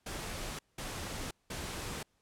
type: noise bursts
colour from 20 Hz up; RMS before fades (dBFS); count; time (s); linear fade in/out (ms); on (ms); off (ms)
pink; -40; 3; 0.06-2.03; 5; 530; 190
effects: pink hiss -75 dBFS RMS until 2.21 s + low-pass 11000 Hz 12 dB/octave